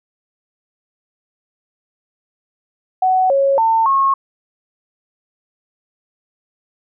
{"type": "tone with pitch steps", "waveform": "sine", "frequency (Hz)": [747, 550, 900, 1088], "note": ["F#5", "C#5", "A5", "C#6"], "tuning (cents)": [16, -14, 39, -33], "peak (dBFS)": -11, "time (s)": [3.02, 4.14], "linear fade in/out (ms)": 5, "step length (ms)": 280, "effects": []}